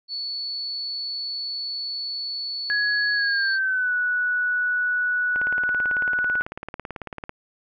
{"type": "tone", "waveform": "sine", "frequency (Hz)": 4435, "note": "C#8", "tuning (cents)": 0, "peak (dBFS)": -27, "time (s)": [0.08, 3.59], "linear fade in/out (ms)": 50}
{"type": "tone with pitch glide", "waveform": "sine", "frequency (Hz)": [1674, 1474.2], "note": ["G#6", "F#6"], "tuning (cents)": [13, -7], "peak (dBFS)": -20, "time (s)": [2.7, 6.42], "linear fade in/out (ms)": 0, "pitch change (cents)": -220, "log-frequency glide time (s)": [3.13, 3.93]}
{"type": "click train", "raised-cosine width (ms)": 0.5, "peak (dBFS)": -18, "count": 36, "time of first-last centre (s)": [5.36, 7.294], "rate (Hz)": 18.1}
{"effects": []}